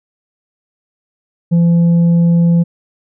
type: tone with tanh clipping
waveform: triangle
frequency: 170 Hz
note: F3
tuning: 46 cents flat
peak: -8 dBFS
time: 1.51-2.64 s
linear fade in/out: 20 ms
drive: 8 dB
effects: none